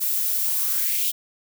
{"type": "noise with high-pass filter sweep", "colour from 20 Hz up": "violet", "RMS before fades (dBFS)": -23, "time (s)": [0, 1.12], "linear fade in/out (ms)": 20, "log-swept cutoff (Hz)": [250, 3300], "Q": 3.9, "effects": []}